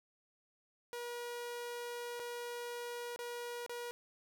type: tone with dropouts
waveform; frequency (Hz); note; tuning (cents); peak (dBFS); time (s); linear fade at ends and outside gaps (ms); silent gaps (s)
sawtooth; 480; B4; -49; -37; 0.93-3.91; 0; 2.195-2.199 / 3.161-3.19 / 3.663-3.695
effects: none